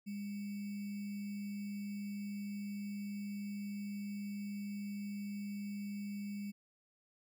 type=tone with sample-and-hold; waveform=sine; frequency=203.2 Hz; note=G#3; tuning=38 cents flat; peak=-39 dBFS; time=0.06-6.52 s; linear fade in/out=20 ms; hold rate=2450 Hz; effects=none